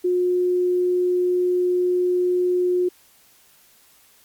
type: tone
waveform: sine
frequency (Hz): 359.8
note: F#4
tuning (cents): -48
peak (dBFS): -17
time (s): 0.04-2.89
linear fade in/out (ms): 10
effects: white hiss -55 dBFS RMS until 4.24 s + Opus 48 kbps